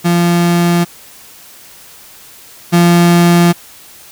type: tone pair in turn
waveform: 35% pulse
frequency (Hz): 172.6 / 172.6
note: F3 / F3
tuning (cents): -20 / -20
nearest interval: unison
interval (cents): 0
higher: neither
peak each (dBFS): -7 / -4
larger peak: second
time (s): 0.04-0.85 / 2.72-3.53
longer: neither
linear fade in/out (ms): 20
effects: white hiss -38 dBFS RMS until 4.11 s